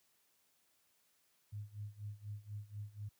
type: tone with tremolo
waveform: sine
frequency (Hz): 103.9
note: G#2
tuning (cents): +1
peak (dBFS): -40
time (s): 1.52-3.09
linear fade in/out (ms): 10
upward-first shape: sine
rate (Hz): 4.1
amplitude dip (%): 90
effects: white hiss -75 dBFS RMS until 3.19 s + high-pass 60 Hz 12 dB/octave